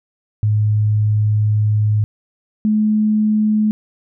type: tone pair in turn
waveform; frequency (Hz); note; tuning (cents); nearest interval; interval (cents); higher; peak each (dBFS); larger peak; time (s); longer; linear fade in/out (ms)
sine; 106.2 / 213.8; G#2 / A3; +39 / -49; octave; 1212; second; -12; neither; 0.43-2.04 / 2.65-3.71; first; 0
effects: none